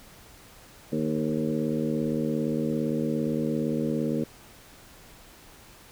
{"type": "harmonic tone with a mistuned harmonic", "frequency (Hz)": 77.5, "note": "D#2", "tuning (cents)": -6, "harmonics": [2, 3, 4, 5, 6, 7], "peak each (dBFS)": [-32, -28, -31, -36, -33, -36], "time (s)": [0.92, 4.24], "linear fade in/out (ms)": 5, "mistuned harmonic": 5, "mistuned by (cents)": 40, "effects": ["pink hiss -51 dBFS RMS until 5.91 s"]}